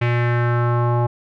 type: tone with low-pass filter sweep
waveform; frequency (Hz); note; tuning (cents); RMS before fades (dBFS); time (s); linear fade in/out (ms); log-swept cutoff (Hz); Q
square; 120; B2; -49; -18; 0.01-1.07; 10; 2400 to 890; 2.8
effects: none